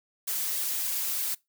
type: noise with flanger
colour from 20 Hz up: blue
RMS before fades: -30 dBFS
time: 0.27-1.35 s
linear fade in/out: 10 ms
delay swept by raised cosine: 1.8 to 5 ms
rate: 3.2 Hz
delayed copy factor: +0.75
effects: noise-tail reverb RT60 0.2 s tail -23 dB re dry